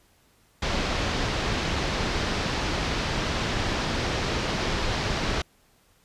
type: low-pass noise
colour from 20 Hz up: pink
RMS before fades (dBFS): -27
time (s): 0.62-5.42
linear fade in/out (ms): 5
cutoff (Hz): 5400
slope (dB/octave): 24
effects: pink hiss -62 dBFS RMS until 6.04 s + resampled to 32000 Hz